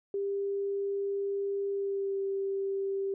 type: tone with pitch glide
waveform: sine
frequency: 398 to 391.6 Hz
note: G4 to G4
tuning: +26 to -2 cents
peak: -29 dBFS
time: 0.14-3.14 s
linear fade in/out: 2 ms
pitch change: -28 cents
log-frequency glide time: 1.71-2.2 s
effects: none